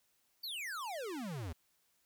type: exponential sweep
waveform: square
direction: down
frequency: 4716 to 75 Hz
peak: -40 dBFS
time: 0.43-1.53 s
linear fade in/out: 10 ms
effects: white hiss -75 dBFS RMS until 2.05 s